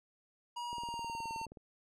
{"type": "tone with pitch glide", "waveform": "square", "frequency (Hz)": [957, 907.5], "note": ["A#5", "A#5"], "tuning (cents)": [45, -47], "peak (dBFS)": -39, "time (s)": [0.56, 1.46], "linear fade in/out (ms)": 10, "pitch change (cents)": -92, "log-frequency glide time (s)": [0.68, 1.34]}
{"type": "click train", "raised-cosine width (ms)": 2, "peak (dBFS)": -37, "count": 17, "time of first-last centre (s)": [0.73, 1.572], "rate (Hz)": 19}
{"effects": ["low-pass 8000 Hz 12 dB/octave"]}